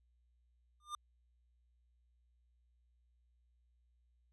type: tone with exponential growth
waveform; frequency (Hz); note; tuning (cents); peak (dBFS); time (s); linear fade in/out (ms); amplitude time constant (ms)
square; 1200; D6; +37; -37; 0.8-0.95; 2; 31
effects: added 60 Hz sine -70 dBFS peak until 4.32 s + resampled to 24000 Hz